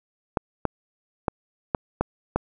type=clicks; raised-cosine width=1 ms; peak=-7 dBFS; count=6; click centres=0.372 / 0.653 / 1.282 / 1.748 / 2.01 / 2.36 s; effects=none